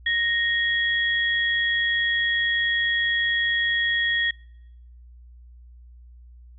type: tone pair together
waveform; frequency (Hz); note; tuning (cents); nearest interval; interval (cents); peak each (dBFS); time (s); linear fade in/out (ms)
sine; 1864.7 / 3323; A#6 / G#7; 0 / 0; minor seventh; 1000; -21 / -26; 0.06-4.31; 5
effects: noise-tail reverb RT60 0.9 s tail -26 dB re dry + added 60 Hz sine -44 dBFS peak until 6.58 s